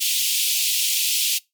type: high-pass noise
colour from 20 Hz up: pink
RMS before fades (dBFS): -21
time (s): 0-1.39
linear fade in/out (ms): 20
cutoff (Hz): 2600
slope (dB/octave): 48
effects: noise-tail reverb RT60 0.2 s tail -23 dB re dry + MP3 96 kbps